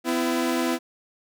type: tone pair together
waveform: sawtooth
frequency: 253.5 / 334.7 Hz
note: B3 / E4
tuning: +45 / +26 cents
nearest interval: perfect fourth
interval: 481 cents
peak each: -21 dBFS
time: 0.04-0.79 s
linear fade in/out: 50 ms
effects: none